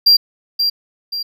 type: tone with echo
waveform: triangle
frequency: 4748 Hz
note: D8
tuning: 18 cents sharp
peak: -5 dBFS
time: 0.06-0.17 s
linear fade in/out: 10 ms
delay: 530 ms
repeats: 2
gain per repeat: -7 dB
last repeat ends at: 1.23 s
effects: none

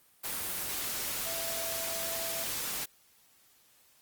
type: tone in noise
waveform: sine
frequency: 664 Hz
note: E5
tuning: 12 cents sharp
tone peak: -40 dBFS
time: 1.25-2.45 s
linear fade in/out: 20 ms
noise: white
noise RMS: -35 dBFS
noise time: 0.23-2.86 s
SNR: -8 dB
effects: white hiss -64 dBFS RMS until 4.01 s + Opus 32 kbps

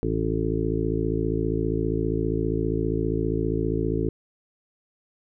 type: harmonic tone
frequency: 55 Hz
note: A1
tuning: in tune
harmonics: 1 / 2 / 3 / 5 / 6 / 7 / 8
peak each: -30 / -30 / -30 / -30 / -30 / -30 / -30 dBFS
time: 0.03-4.09 s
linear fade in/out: 0 ms
effects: none

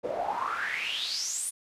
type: noise with band-pass filter sweep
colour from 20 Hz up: pink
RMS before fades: -32 dBFS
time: 0.03-1.51 s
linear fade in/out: 20 ms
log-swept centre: 470 to 10000 Hz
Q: 8.3
effects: resampled to 32000 Hz

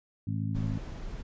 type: harmonic tone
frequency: 53.5 Hz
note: A1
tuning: 48 cents flat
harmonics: 2 / 3 / 4 / 5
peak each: -31 / -35 / -37 / -39 dBFS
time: 0.27-0.78 s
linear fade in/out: 5 ms
type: noise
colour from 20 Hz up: brown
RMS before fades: -38 dBFS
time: 0.54-1.23 s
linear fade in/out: 20 ms
effects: resampled to 16000 Hz

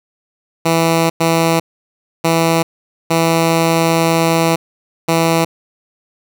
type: tone bursts at uneven times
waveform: 10% pulse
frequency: 164.81 Hz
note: E3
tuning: in tune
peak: -3 dBFS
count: 5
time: 0.65-1.1 / 1.2-1.6 / 2.24-2.63 / 3.1-4.56 / 5.08-5.45 s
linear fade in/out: 10 ms
effects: none

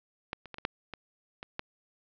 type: clicks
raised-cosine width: 0.3 ms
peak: -17 / -29 / -25 / -25 / -12 / -23 / -24 / -17 dBFS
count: 8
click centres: 0.331 / 0.457 / 0.543 / 0.584 / 0.651 / 0.937 / 1.429 / 1.594 s
effects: low-pass 5000 Hz 12 dB/octave

